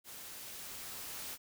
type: noise with level ramp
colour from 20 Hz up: white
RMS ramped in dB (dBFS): -49 to -43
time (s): 0.04-1.38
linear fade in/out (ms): 50
effects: none